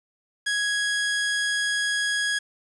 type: tone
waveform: sawtooth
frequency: 1661.2 Hz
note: G#6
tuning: in tune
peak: -19 dBFS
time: 0.46-2.39 s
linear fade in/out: 10 ms
effects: resampled to 24000 Hz + 8-bit